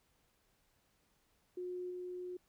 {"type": "tone with level steps", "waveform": "sine", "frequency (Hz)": 360.8, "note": "F#4", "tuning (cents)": -44, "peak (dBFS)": [-39, -41], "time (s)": [1.57, 2.37], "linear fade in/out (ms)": 5, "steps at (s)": 1.9, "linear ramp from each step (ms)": 10, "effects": ["pink hiss -75 dBFS RMS until 2.48 s"]}